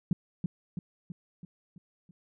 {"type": "tone with echo", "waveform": "sine", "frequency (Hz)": 174.3, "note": "F3", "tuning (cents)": -3, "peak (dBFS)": -21, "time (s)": [0.11, 0.13], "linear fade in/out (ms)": 2, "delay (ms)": 330, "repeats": 6, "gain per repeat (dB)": -5, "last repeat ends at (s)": 2.11, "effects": []}